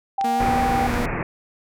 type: tone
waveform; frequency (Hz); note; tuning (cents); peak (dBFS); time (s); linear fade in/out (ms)
sine; 784; G5; 0; -19; 0.18-0.87; 5
type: clicks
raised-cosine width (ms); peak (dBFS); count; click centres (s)
0.2; -14; 2; 0.212 / 0.94
type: tone with pitch glide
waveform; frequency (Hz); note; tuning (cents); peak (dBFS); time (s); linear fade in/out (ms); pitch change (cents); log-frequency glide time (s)
sawtooth; 235.1 to 242.3; A#3 to B3; +15 to -33; -21; 0.24-1.06; 5; +52; 0.34-0.46
type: low-pass noise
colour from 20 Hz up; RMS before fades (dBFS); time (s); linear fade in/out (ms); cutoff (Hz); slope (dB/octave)
pink; -25; 0.4-1.23; 2; 2500; 96
effects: none